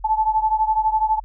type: beating tone pair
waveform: sine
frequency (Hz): 867 / 879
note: A5 / A5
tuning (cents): -26 / -2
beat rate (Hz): 12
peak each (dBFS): -18 / -21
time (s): 0.04-1.2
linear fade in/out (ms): 10
effects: added 43 Hz sine -36 dBFS peak until 1.24 s